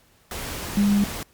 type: tone in noise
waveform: sine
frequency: 203 Hz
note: G#3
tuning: 39 cents flat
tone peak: -16 dBFS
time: 0.77-1.04 s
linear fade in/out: 2 ms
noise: pink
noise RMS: -32 dBFS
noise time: 0.31-1.23 s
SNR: +13 dB
effects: pink hiss -59 dBFS RMS until 1.33 s + Opus 48 kbps